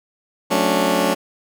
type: chord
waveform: 15% pulse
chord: D major seventh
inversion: first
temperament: just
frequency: 183.54 / 220.2 / 275.3 / 293.7 Hz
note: F#3 / A3 / C#4 / D4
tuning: -14 / +2 / -12 / 0 cents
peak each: -16 dBFS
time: 0.5-1.15 s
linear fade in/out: 20 ms
effects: none